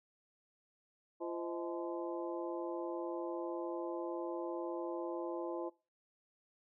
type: harmonic tone with a mistuned harmonic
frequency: 171.4 Hz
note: F3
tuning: 32 cents flat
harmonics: 2 / 3 / 4 / 5 / 6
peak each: -40 / -44 / -46 / -48 / -50 dBFS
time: 1.2-5.7 s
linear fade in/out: 20 ms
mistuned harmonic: 4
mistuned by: -140 cents
effects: noise-tail reverb RT60 0.3 s tail -21 dB re dry